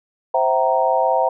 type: chord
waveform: sine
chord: C dominant seventh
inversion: none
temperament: equal with one note detuned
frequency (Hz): 523.3 / 659.3 / 764.8 / 932.3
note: C5 / E5 / G5 / Bb5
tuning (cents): 0 / 0 / -43 / 0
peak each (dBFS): -20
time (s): 0.34-1.29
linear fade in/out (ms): 5
effects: none